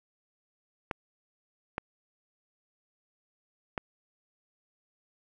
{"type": "clicks", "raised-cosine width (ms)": 0.5, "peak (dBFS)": -16, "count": 3, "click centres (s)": [0.912, 1.781, 3.778], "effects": []}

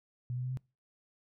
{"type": "tone with pitch steps", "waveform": "sine", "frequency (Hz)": [123.47, 125.41, 127.38, 129.38], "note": ["B2", "B2", "C3", "C3"], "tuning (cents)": [0, 27, -46, -19], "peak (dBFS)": -33, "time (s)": [0.3, 0.572], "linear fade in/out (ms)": 0, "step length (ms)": 68, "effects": ["noise-tail reverb RT60 0.3 s tail -25 dB re dry"]}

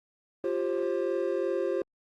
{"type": "chord", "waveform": "triangle", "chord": "F suspended second", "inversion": "none", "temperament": "equal with one note detuned", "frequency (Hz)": [349.2, 392, 532.4], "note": ["F4", "G4", "C5"], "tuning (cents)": [0, 0, 30], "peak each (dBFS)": -29, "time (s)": [0.44, 1.82], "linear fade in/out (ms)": 2, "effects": ["Opus 24 kbps"]}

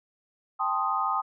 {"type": "chord", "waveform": "sine", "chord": "A half-diminished seventh", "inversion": "third", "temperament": "equal with one note detuned", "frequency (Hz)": [788.1, 880, 1046.5, 1244.5], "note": ["G5", "A5", "C6", "Eb6"], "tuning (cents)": [9, 0, 0, 0], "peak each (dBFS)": [-31, -32, -31, -27], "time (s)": [0.59, 1.22], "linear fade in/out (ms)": 20, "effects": []}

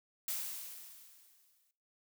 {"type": "noise with exponential decay", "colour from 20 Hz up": "blue", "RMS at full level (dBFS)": -36, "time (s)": [0.28, 1.71], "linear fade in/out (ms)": 2, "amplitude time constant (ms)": 310, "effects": ["noise-tail reverb RT60 0.4 s tail -17 dB re dry"]}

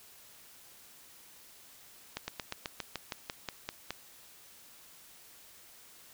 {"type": "slowing click train", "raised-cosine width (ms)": 0.2, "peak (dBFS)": -18, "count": 12, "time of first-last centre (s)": [2.17, 3.906], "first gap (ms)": 110, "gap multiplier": 1.07, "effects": ["white hiss -56 dBFS RMS until 6.13 s"]}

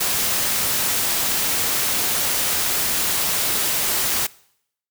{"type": "noise", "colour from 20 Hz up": "white", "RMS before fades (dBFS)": -21, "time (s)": [0, 4.27], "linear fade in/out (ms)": 10, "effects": ["noise-tail reverb RT60 0.7 s tail -22 dB re dry"]}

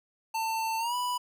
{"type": "tone with pitch glide", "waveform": "square", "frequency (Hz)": [894, 986.2], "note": ["A5", "B5"], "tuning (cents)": [27, -3], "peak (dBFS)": -29, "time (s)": [0.34, 1.18], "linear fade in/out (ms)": 10, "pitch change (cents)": 170, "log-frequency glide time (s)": [0.78, 0.95], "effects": []}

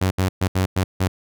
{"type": "tone bursts at uneven times", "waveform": "sawtooth", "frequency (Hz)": 93.7, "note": "F#2", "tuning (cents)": 22, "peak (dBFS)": -13, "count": 6, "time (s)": [[0.01, 0.11], [0.18, 0.29], [0.41, 0.48], [0.55, 0.66], [0.76, 0.84], [1, 1.08]], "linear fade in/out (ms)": 10, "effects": []}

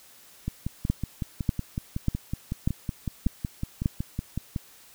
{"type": "two click trains", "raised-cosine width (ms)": 5, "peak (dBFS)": [-10, -16], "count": [6, 23], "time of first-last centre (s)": [[0.9, 3.859], [0.48, 4.562]], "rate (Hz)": [1.69, 5.39], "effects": ["white hiss -53 dBFS RMS until 4.94 s"]}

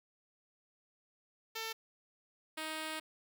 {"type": "tone pair in turn", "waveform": "5% pulse", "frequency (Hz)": [447.3, 313.8], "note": ["A4", "D#4"], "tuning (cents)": [28, 15], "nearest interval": "tritone", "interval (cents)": 613, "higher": "first", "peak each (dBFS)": -27, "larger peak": "neither", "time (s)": [[1.55, 1.73], [2.57, 3]], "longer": "second", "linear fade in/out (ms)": 10, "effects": []}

